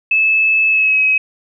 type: tone with pitch glide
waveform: sine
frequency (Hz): 2609 to 2548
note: E7 to D#7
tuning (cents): -18 to +41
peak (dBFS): -10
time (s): 0.11-1.18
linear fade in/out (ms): 5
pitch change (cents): -41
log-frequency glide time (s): 0.68-1
effects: none